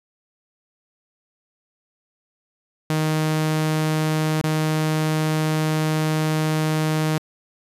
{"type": "tone with dropouts", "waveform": "sawtooth", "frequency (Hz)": 155.9, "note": "D#3", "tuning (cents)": 4, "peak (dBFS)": -15, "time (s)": [2.9, 7.18], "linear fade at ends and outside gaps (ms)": 0, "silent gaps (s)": [4.414, 4.439], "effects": ["resampled to 32000 Hz"]}